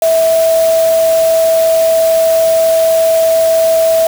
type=tone in noise; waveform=sine; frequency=653 Hz; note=E5; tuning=17 cents flat; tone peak=-7 dBFS; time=0.02-4.07 s; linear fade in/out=2 ms; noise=white; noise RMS=-23 dBFS; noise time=0.02-4.07 s; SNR=+13 dB; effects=none